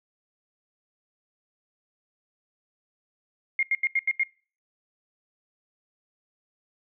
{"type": "tone bursts", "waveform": "sine", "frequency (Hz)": 2132, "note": "C7", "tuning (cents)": 32, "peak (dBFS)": -20, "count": 6, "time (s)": [3.59, 4.234], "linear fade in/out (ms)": 2, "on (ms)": 39, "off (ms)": 82, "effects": ["noise-tail reverb RT60 0.4 s tail -24 dB re dry"]}